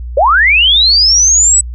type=linear sweep; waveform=sine; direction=up; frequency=493.9 to 8030 Hz; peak=-5 dBFS; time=0.17-1.61 s; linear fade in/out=5 ms; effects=added 60 Hz sine -20 dBFS peak until 1.74 s

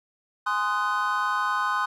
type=chord; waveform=triangle; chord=Ab dominant seventh; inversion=none; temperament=just; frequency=830.6 / 1038.3 / 1245.9 / 1495.1 Hz; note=Ab5 / C6 / Eb6 / Gb6; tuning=0 / -14 / +2 / +18 cents; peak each=-31 / -25 / -26 / -27 dBFS; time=0.46-1.86 s; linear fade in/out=10 ms; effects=none

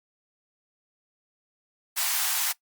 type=high-pass noise; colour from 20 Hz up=white; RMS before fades=-26 dBFS; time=1.96-2.53 s; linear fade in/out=20 ms; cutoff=730 Hz; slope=48 dB/octave; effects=noise-tail reverb RT60 0.1 s tail -19 dB re dry + Opus 48 kbps

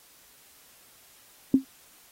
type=tone with exponential decay; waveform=sine; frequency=266.7 Hz; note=C4; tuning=33 cents sharp; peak=-11 dBFS; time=1.54-1.65 s; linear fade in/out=2 ms; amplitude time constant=22 ms; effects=white hiss -56 dBFS RMS until 2.11 s + AAC 48 kbps

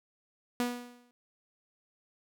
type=tone with exponential decay; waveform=sawtooth; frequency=243.6 Hz; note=B3; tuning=24 cents flat; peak=-23 dBFS; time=0.6-1.11 s; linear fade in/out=0 ms; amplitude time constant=110 ms; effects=none

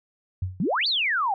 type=tone with exponential decay; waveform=sine; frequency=92.5 Hz; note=F#2; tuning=in tune; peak=-21 dBFS; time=0.42-0.68 s; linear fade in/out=5 ms; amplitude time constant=55 ms
type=exponential two-way sweep; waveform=sine; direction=up then down; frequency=148.7 to 4699 to 743 Hz; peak=-21 dBFS; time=0.6-1.34 s; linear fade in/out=2 ms; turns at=0.87 s
effects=none

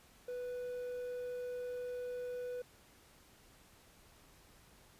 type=tone with quantisation; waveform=triangle; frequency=493.9 Hz; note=B4; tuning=in tune; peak=-37 dBFS; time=0.28-2.62 s; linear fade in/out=5 ms; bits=11; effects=pink hiss -63 dBFS RMS until 4.99 s + resampled to 32000 Hz

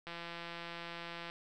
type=click train; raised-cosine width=0.3 ms; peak=-28 dBFS; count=210; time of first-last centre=0.07-1.299 s; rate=170 Hz; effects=none

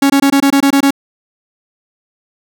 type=tone bursts; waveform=45% pulse; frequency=277.2 Hz; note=C#4; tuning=in tune; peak=-7 dBFS; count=9; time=0.02-0.907 s; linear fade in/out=5 ms; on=79 ms; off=22 ms; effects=none

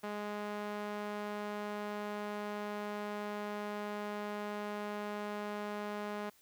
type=tone with band-pass filter; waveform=sawtooth; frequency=207.7 Hz; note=G#3; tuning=in tune; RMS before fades=-40 dBFS; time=0.03-6.3 s; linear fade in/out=10 ms; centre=880 Hz; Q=0.61; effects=white hiss -66 dBFS RMS until 6.41 s

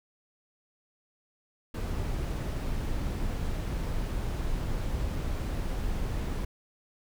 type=noise; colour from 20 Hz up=brown; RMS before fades=-31 dBFS; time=1.74-6.45 s; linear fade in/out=5 ms; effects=none

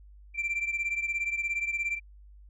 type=beating tone pair; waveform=sine; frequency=2349 / 2366 Hz; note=D7 / D7; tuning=0 / +12 cents; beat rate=17 Hz; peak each=-28 / -31 dBFS; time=0.34-2 s; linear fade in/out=50 ms; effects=tanh soft clip ceiling -25 dBFS + added 50 Hz sine -49 dBFS peak until 2.49 s

